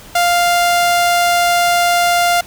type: tone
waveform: sawtooth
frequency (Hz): 698.5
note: F5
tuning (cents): 0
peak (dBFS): -7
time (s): 0.15-2.41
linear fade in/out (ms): 5
effects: pink hiss -38 dBFS RMS until 2.46 s